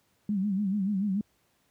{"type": "tone with vibrato", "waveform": "sine", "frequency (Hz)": 198.7, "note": "G3", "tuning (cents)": 24, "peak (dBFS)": -25, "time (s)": [0.29, 1.21], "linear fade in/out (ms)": 2, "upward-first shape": "sine", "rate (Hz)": 6.9, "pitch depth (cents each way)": 110, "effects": ["pink hiss -70 dBFS RMS until 1.7 s", "high-pass 60 Hz 12 dB/octave"]}